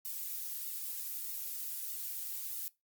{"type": "noise with flanger", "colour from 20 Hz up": "violet", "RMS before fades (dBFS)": -40, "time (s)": [0.05, 2.68], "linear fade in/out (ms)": 0, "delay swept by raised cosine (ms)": [1.2, 4.7], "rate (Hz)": 1.6, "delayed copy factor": -0.55, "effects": ["noise-tail reverb RT60 0.2 s tail -20 dB re dry", "Opus 48 kbps"]}